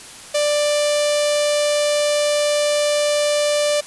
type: tone with notch filter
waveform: sawtooth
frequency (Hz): 590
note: D5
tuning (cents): +8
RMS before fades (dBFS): -18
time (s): 0.34-3.81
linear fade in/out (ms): 10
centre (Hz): 1400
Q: 0.91
effects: white hiss -38 dBFS RMS until 3.86 s + resampled to 24000 Hz